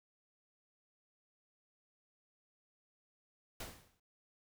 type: noise with exponential decay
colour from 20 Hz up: pink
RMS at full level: -42 dBFS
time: 3.6-4 s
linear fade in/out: 5 ms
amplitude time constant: 86 ms
effects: none